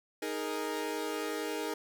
sawtooth chord, D# suspended fourth, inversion none, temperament equal, 311.1 / 415.3 / 466.2 Hz, D#4 / G#4 / A#4, 0 / 0 / 0 cents, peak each -34 dBFS, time 0.22-1.74 s, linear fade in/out 5 ms, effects none

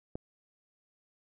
click, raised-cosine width 2 ms, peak -24 dBFS, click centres 0.155 s, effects none

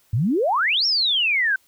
sine exponential two-way sweep, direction up then down, 97.9 to 5610 to 1510 Hz, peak -17 dBFS, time 0.13-1.56 s, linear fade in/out 5 ms, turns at 0.86 s, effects white hiss -60 dBFS RMS until 1.67 s

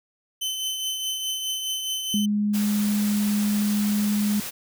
sawtooth tone with tremolo, 3054 Hz, G7, 46 cents flat, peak -21 dBFS, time 0.41-2.26 s, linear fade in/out 10 ms, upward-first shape triangle, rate 4.8 Hz, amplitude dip 45%
sine tone, 207.7 Hz, G#3, in tune, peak -20 dBFS, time 2.14-4.4 s, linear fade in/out 2 ms
white noise, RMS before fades -33 dBFS, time 2.53-4.51 s, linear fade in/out 20 ms
effects none

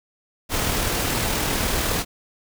pink noise with amplitude modulation, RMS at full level -22 dBFS, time 0.49-2.05 s, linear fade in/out 50 ms, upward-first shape sine, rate 39.5 Hz, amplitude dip 25%, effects none

